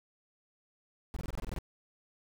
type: noise bursts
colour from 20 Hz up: brown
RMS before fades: -36 dBFS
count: 10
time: 1.14-1.587 s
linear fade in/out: 0 ms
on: 24 ms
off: 23 ms
effects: none